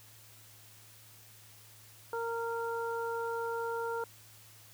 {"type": "harmonic tone", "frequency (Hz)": 462.4, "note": "A#4", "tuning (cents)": -14, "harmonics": [1, 2, 3], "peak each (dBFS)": [-35, -38, -40], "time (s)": [2.13, 4.04], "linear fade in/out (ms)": 2, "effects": ["added 108 Hz sine -60 dBFS peak until 4.73 s", "white hiss -57 dBFS RMS until 4.73 s"]}